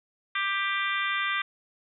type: harmonic tone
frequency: 394.5 Hz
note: G4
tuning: 11 cents sharp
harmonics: 3 / 4 / 5 / 6 / 7 / 8 / 9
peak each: -31 / -32 / -31 / -33 / -40 / -39 / -36 dBFS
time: 0.35-1.42 s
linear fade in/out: 5 ms
effects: none